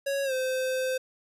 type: tone with pitch glide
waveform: square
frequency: 554.4 to 517.3 Hz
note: C#5 to C5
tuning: 0 to -20 cents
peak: -27 dBFS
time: 0.06-0.98 s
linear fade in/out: 10 ms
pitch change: -120 cents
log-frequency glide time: 0.24-0.33 s
effects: resampled to 32000 Hz + 11-bit